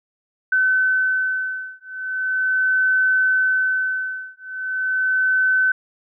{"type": "beating tone pair", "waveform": "sine", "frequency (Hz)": [1520, 1520.39], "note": ["F#6", "F#6"], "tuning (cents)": [46, 47], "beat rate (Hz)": 0.39, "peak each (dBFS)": -20, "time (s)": [0.52, 5.72], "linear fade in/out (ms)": 5, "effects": []}